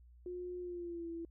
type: tone with pitch glide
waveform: sine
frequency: 358.2 to 334.2 Hz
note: F4 to E4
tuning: +44 to +24 cents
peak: -40 dBFS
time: 0.26-1.25 s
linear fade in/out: 2 ms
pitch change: -120 cents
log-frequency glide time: 0.6-1.09 s
effects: added 60 Hz sine -57 dBFS peak until 1.3 s